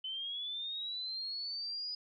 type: linear sweep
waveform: sine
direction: up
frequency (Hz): 3035 to 4962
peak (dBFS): -37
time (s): 0.04-1.95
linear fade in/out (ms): 5
effects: none